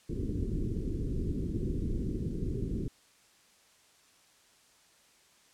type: low-pass noise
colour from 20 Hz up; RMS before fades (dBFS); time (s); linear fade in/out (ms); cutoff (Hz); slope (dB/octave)
pink; -33; 0.09-2.88; 5; 400; 48
effects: white hiss -63 dBFS RMS until 5.53 s + low-pass 9000 Hz 12 dB/octave